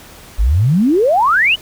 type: exponential sweep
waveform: sine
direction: up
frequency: 46.24 to 3073 Hz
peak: -9 dBFS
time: 0.38-1.56 s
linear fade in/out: 20 ms
effects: pink hiss -39 dBFS RMS until 1.61 s